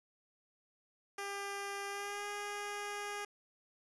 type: tone with pitch glide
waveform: 10% pulse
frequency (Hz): 399.8 to 410.1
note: G4 to G#4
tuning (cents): +34 to -22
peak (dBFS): -31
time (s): 1.18-3.25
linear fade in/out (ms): 5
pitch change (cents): +44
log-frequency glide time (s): 1.88-2.26
effects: resampled to 24000 Hz + 10-bit